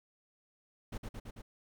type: noise with echo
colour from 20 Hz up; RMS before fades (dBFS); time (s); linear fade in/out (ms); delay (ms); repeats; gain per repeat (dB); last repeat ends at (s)
brown; -39; 0.92-0.98; 10; 110; 4; -2; 1.42
effects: none